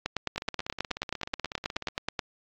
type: two click trains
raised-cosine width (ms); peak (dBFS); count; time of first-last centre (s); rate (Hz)
0.2; -10 / -18; 21 / 26; 0.06-2.192 / 0.36-1.884; 9.38 / 16.4
effects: low-pass 5000 Hz 12 dB/octave + AAC 64 kbps